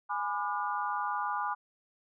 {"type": "chord", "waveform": "sine", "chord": "G# diminished seventh", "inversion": "none", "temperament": "just", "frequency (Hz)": [830.6, 996.7, 1196.1, 1435.3], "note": ["G#5", "B5", "D6", "F6"], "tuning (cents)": [0, 16, 31, 47], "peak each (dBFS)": [-35, -35, -35, -39], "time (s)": [0.09, 1.55], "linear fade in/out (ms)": 20, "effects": []}